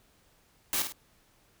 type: noise with echo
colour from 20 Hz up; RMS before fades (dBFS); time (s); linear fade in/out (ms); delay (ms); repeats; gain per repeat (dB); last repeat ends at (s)
white; -29; 0.73-0.82; 0; 51; 2; -7; 0.922
effects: pink hiss -65 dBFS RMS until 1.6 s